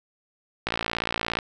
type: click train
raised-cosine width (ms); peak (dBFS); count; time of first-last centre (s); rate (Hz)
0.3; -9; 42; 0.67-1.388; 57.1
effects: none